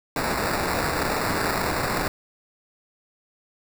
violet noise with sample-and-hold, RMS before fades -25 dBFS, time 0.16-2.08 s, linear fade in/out 2 ms, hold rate 3150 Hz, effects none

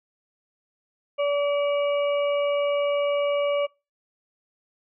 harmonic tone, 574 Hz, D5, 40 cents flat, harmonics 1 / 2 / 4 / 5, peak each -21 / -32 / -35 / -37 dBFS, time 1.18-3.67 s, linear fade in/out 20 ms, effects noise-tail reverb RT60 0.3 s tail -26 dB re dry

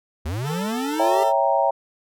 square linear sweep, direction up, 69.3 to 404.4 Hz, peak -25 dBFS, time 0.25-1.24 s, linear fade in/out 10 ms
20% pulse tone with pitch glide, 440 to 446.7 Hz, A4 to A4, 0 to +26 cents, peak -24 dBFS, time 0.43-1.33 s, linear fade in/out 50 ms, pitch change +26 cents, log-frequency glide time 0.8-1.16 s
sine chord, C# diminished seventh, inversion none, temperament equal, 554.4 / 659.3 / 784 / 932.3 Hz, C#5 / E5 / G5 / Bb5, 0 / 0 / 0 / 0 cents, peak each -22 dBFS, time 0.99-1.71 s, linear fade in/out 10 ms
effects none

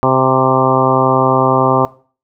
harmonic tone with a mistuned harmonic, 130.81 Hz, C3, in tune, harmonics 1 / 2 / 3 / 4 / 5 / 6 / 7 / 8 / 9, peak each -18 / -18 / -18 / -18 / -18 / -18 / -18 / -18 / -18 dBFS, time 0.03-1.85 s, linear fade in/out 0 ms, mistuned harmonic 6, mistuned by +21 cents, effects noise-tail reverb RT60 0.4 s tail -20 dB re dry

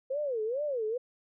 sine tone with vibrato, 507 Hz, B4, 45 cents sharp, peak -29 dBFS, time 0.1-0.98 s, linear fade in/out 10 ms, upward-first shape sine, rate 2.3 Hz, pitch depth 290 cents each way, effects none

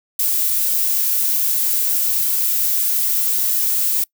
violet noise, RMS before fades -18 dBFS, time 0.19-4.04 s, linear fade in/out 5 ms, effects noise-tail reverb RT60 0.1 s tail -24 dB re dry

